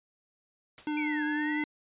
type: noise with exponential decay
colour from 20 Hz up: white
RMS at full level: -43 dBFS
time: 0.78-0.98 s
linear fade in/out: 0 ms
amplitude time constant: 43 ms
type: tone with vibrato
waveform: square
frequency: 300 Hz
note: D4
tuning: 37 cents sharp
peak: -30 dBFS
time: 0.87-1.64 s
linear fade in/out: 2 ms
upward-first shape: sine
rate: 10 Hz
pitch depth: 11 cents each way
type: linear two-way sweep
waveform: sine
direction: down then up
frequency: 2393 to 1620 to 2060 Hz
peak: -33 dBFS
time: 0.97-1.64 s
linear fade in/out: 2 ms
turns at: 1.24 s
effects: resampled to 8000 Hz